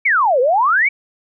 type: exponential two-way sweep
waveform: sine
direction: down then up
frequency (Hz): 2349 to 476.2 to 2349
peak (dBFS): -11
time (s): 0.05-0.89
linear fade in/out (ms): 10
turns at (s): 0.4
effects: none